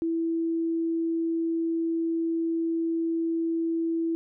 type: tone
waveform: sine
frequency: 330 Hz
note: E4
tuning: 2 cents sharp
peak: -24 dBFS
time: 0.02-4.15 s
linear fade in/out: 0 ms
effects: none